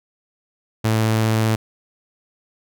sawtooth tone, 110.6 Hz, A2, 9 cents sharp, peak -12 dBFS, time 0.84-1.56 s, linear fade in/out 10 ms, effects none

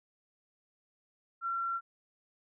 sine tone, 1363 Hz, F6, 43 cents flat, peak -31 dBFS, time 1.41-1.81 s, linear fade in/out 50 ms, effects none

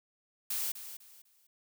blue noise with echo, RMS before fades -34 dBFS, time 0.5-0.72 s, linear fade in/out 5 ms, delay 250 ms, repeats 3, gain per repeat -11 dB, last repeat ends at 1.47 s, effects none

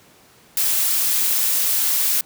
blue noise, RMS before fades -19 dBFS, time 0.57-2.21 s, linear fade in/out 2 ms, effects pink hiss -51 dBFS RMS until 2.25 s + high-pass 100 Hz 12 dB/octave

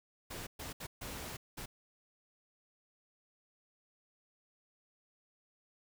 pink noise bursts at uneven times, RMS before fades -44 dBFS, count 5, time 0.3-0.47 / 0.59-0.73 / 0.8-0.87 / 1.01-1.37 / 1.57-1.66 s, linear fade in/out 10 ms, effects none

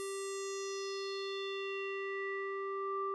square tone with low-pass filter sweep, 392 Hz, G4, in tune, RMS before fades -39 dBFS, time 0-3.14 s, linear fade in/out 0 ms, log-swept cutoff 9600 to 1100 Hz, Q 4.1, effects none

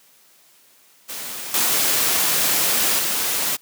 white noise with level steps, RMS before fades -31 / -19 / -22 dBFS, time 1.08-3.57 s, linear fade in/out 20 ms, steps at 1.54 / 2.99 s, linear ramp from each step 2 ms, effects white hiss -54 dBFS RMS until 3.61 s + high-pass 150 Hz 12 dB/octave

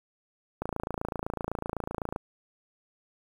click train, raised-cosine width 1 ms, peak -17 dBFS, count 44, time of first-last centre 0.62-2.161 s, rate 27.9 Hz, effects 8-bit

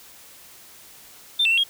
sine tone with pitch steps, 3582 / 2671 / 2725 / 3262 Hz, A7 / E7 / F7 / G#7, +30 / +22 / -43 / -32 cents, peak -15 dBFS, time 1.39-1.638 s, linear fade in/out 10 ms, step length 62 ms, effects tanh soft clip ceiling -13 dBFS + white hiss -47 dBFS RMS until 1.69 s

